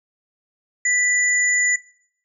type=tone pair together; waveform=sine; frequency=1975.5 / 6981 Hz; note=B6 / A8; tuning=0 / -15 cents; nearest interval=octave + minor seventh; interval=2185 cents; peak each=-18 / -21 dBFS; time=0.85-1.76 s; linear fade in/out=5 ms; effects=noise-tail reverb RT60 0.6 s tail -19 dB re dry